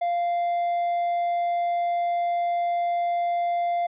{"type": "tone", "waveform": "triangle", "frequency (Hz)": 695, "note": "F5", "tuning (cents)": -9, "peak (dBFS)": -20, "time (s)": [0.01, 3.87], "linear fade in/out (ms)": 10, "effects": ["resampled to 8000 Hz"]}